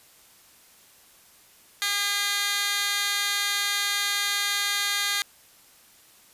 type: tone with high-pass filter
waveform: 15% pulse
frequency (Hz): 405.2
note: G#4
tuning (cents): -43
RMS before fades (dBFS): -26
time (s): 1.82-5.22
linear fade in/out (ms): 0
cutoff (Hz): 2500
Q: 1.8
effects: white hiss -55 dBFS RMS until 6.33 s + resampled to 32000 Hz